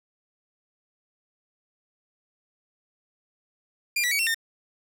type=tone with pitch steps; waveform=sawtooth; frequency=2397 / 1951 / 2259 / 2715 / 1819 Hz; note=D7 / B6 / C#7 / F7 / A#6; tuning=+35 / -22 / +32 / -50 / -43 cents; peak=-19 dBFS; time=3.96-4.345 s; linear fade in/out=5 ms; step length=77 ms; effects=none